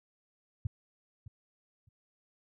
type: tone with echo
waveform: sine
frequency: 103.83 Hz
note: G#2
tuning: in tune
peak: -27 dBFS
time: 0.65-0.67 s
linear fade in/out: 5 ms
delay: 610 ms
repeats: 2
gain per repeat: -15 dB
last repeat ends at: 1.89 s
effects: none